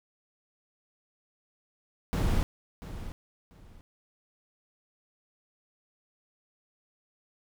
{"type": "noise with echo", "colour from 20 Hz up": "brown", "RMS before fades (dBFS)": -26, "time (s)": [2.13, 2.43], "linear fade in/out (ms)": 0, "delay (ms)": 690, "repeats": 2, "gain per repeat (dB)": -13, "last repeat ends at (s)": 3.81, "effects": []}